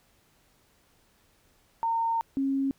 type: tone pair in turn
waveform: sine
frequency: 915 / 272 Hz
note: A#5 / C#4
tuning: -32 / -33 cents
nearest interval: octave + major sixth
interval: 2101 cents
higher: first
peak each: -24 dBFS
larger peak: neither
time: 1.83-2.21 / 2.37-2.71 s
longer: first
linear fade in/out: 0 ms
effects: pink hiss -65 dBFS RMS until 2.78 s